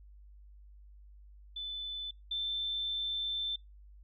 sine tone pair in turn, 3509 / 3546 Hz, A7 / A7, -5 / +13 cents, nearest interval unison, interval 18 cents, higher second, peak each -37 / -32 dBFS, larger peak second, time 1.56-2.11 / 2.31-3.56 s, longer second, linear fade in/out 5 ms, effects noise-tail reverb RT60 0.2 s tail -26 dB re dry + added 50 Hz sine -52 dBFS peak until 4.03 s

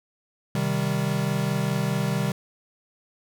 square chord, C minor, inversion none, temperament equal, 130.81 / 155.56 / 196 Hz, C3 / Eb3 / G3, 0 / 0 / 0 cents, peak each -28 dBFS, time 0.55-2.32 s, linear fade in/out 2 ms, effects none

